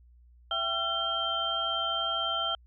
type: tone cluster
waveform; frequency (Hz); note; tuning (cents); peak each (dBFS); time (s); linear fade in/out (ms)
sine; 668 / 778 / 1359 / 3149; E5 / G5 / F6 / G7; +23 / -13 / -48 / +7; -36 / -39 / -32 / -30; 0.51-2.55; 2
effects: added 60 Hz sine -54 dBFS peak until 2.66 s